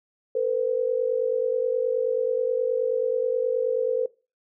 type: tone pair together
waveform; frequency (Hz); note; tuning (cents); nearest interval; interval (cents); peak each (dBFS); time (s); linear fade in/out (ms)
sine; 457.6 / 507; A#4 / B4; -32 / +45; major second; 177; -24; 0.35-4.06; 5
effects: noise-tail reverb RT60 0.3 s tail -20 dB re dry